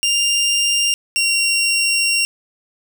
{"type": "tone pair in turn", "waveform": "20% pulse", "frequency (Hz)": [2794, 2754], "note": ["F7", "F7"], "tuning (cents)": [0, -25], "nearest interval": "unison", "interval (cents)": 25, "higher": "first", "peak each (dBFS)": -10, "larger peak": "neither", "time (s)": [[0.03, 0.94], [1.16, 2.25]], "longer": "second", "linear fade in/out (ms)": 0, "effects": []}